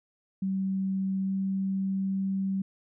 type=tone with pitch glide; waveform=sine; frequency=191.8 to 192.91 Hz; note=G3 to G3; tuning=-37 to -27 cents; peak=-26 dBFS; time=0.42-2.62 s; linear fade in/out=5 ms; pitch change=+10 cents; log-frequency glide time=1.24-1.31 s; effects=none